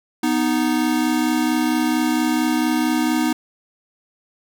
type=tone pair together; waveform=square; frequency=246.7 / 311.1 Hz; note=B3 / D#4; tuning=-2 / 0 cents; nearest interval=major third; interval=402 cents; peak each=-21 / -20 dBFS; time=0.23-3.33 s; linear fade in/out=5 ms; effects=none